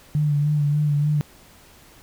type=tone with vibrato; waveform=sine; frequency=147.6 Hz; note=D3; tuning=9 cents sharp; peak=-17 dBFS; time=0.15-1.21 s; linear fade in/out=0 ms; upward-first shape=sine; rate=3.4 Hz; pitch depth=35 cents each way; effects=pink hiss -50 dBFS RMS until 2.02 s